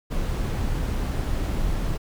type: noise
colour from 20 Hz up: brown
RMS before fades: -25 dBFS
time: 0.1-1.98 s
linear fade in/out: 20 ms
effects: none